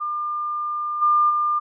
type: tone with level steps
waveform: sine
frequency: 1200 Hz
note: D6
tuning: 37 cents sharp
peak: -23 / -14 / -18 dBFS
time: 0-1.6 s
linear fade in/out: 20 ms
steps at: 1.01 / 1.29 s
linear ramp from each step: 20 ms
effects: none